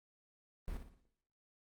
brown noise with echo, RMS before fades -41 dBFS, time 0.68-0.77 s, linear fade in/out 0 ms, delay 58 ms, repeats 4, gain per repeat -7 dB, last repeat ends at 1.002 s, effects noise-tail reverb RT60 0.8 s tail -17 dB re dry + Opus 32 kbps

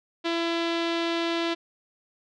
sawtooth tone with low-pass filter, 335.7 Hz, E4, 32 cents sharp, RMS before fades -27 dBFS, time 0.24-1.55 s, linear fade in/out 20 ms, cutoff 3700 Hz, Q 2.4, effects none

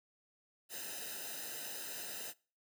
white noise with comb filter, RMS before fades -44 dBFS, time 0.69-2.34 s, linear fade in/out 50 ms, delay 0.89 ms, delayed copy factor -0.85, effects noise-tail reverb RT60 0.4 s tail -24 dB re dry

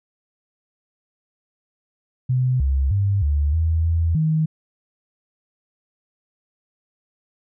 sine tone with pitch steps, 127.5 / 67.7 / 99.4 / 72.9 / 81.2 / 82.9 / 157.4 Hz, C3 / C#2 / G2 / D2 / E2 / E2 / D#3, -44 / -40 / +25 / -12 / -26 / +10 / +20 cents, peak -16 dBFS, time 2.29-4.46 s, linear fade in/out 10 ms, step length 310 ms, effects none

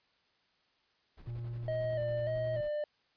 brown noise with tremolo, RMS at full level -50 dBFS, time 1.17-2.69 s, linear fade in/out 10 ms, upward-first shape square, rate 11 Hz, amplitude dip 55%
triangle tone, 118 Hz, A#2, 22 cents sharp, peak -35 dBFS, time 1.27-2.61 s, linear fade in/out 5 ms
triangle tone with vibrato, 613 Hz, D#5, 26 cents flat, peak -30 dBFS, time 1.68-2.84 s, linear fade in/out 2 ms, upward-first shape square, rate 1.7 Hz, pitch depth 47 cents each way
effects white hiss -72 dBFS RMS until 3.16 s + resampled to 11025 Hz

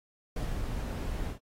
brown noise with ADSR envelope, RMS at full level -31 dBFS, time 0.36-1.39 s, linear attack 4 ms, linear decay 180 ms, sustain -3 dB, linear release 97 ms, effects AAC 48 kbps

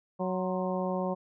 harmonic tone with a mistuned harmonic, 185 Hz, F#3, in tune, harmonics 1 / 2 / 3 / 4 / 5 / 6, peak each -32 / -36 / -33 / -38 / -39 / -41 dBFS, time 0.19-1.15 s, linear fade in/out 20 ms, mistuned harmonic 6, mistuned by -82 cents, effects none

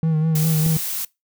triangle tone with vibrato, 158.2 Hz, D#3, 29 cents sharp, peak -14 dBFS, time 0.03-0.77 s, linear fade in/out 2 ms, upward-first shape sine, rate 5 Hz, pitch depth 42 cents each way
blue noise, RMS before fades -26 dBFS, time 0.35-1.05 s, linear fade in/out 5 ms
click, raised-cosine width 3 ms, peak -16 dBFS, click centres 0.664 s
effects noise-tail reverb RT60 0.2 s tail -22 dB re dry

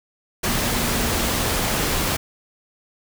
sine tone in noise, 234.3 Hz, A#3, 9 cents sharp, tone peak -30 dBFS, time 0.48-1.5 s, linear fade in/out 10 ms, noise pink, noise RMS -22 dBFS, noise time 0.43-2.17 s, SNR -11 dB, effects none

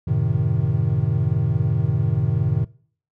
triangle chord, F# diminished seventh, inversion none, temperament equal, 92.5 / 110 / 130.81 / 155.56 Hz, F#2 / A2 / C3 / Eb3, 0 / 0 / 0 / 0 cents, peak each -24 / -20 / -20 / -21 dBFS, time 0.07-2.65 s, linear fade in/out 10 ms, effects noise-tail reverb RT60 0.5 s tail -21 dB re dry

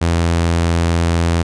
sawtooth tone, 84.3 Hz, E2, 39 cents sharp, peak -9 dBFS, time 0.01-1.43 s, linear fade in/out 10 ms, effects resampled to 22050 Hz

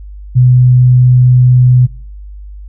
sine tone, 125.5 Hz, B2, 28 cents sharp, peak -3 dBFS, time 0.35-1.87 s, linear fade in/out 20 ms, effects noise-tail reverb RT60 0.4 s tail -21 dB re dry + added 50 Hz sine -26 dBFS peak until 2.68 s

